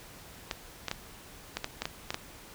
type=clicks; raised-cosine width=0.2 ms; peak=-14 dBFS; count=9; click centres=0.512 / 0.883 / 0.914 / 1.57 / 1.644 / 1.82 / 1.855 / 2.105 / 2.144 s; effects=pink hiss -50 dBFS RMS until 2.54 s